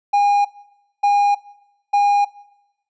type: tone bursts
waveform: triangle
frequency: 814 Hz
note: G#5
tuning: 35 cents flat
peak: -10 dBFS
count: 3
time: 0.13-2.25 s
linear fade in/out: 10 ms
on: 320 ms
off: 580 ms
effects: noise-tail reverb RT60 1.0 s tail -21 dB re dry + resampled to 16000 Hz